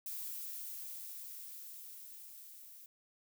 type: noise with level ramp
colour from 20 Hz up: violet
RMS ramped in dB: -42 to -55 dBFS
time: 0.06-2.86 s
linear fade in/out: 2 ms
effects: none